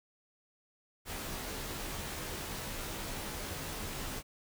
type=noise with comb filter; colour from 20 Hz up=pink; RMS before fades=-40 dBFS; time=1.05-4.23 s; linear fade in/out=50 ms; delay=17 ms; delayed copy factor=-0.65; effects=none